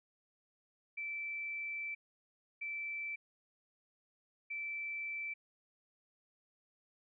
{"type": "tone bursts at uneven times", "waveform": "sine", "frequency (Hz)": 2327, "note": "D7", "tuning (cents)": -17, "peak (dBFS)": -38, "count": 3, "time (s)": [[0.97, 1.95], [2.61, 3.16], [4.5, 5.34]], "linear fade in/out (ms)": 10, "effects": []}